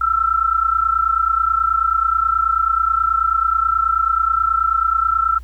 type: tone pair together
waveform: sine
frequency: 1318.5 / 1347.8 Hz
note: E6 / E6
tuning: 0 / +38 cents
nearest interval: unison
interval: 38 cents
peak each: -17 dBFS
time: 0.01-5.39 s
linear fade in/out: 5 ms
effects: added 60 Hz sine -32 dBFS peak until 5.43 s + pink hiss -55 dBFS RMS until 5.43 s